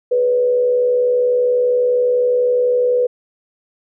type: tone with frequency modulation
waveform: sine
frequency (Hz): 493.9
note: B4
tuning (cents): 0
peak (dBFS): -12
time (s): 0.11-3.07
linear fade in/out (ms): 10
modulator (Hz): 72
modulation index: 0.34
effects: none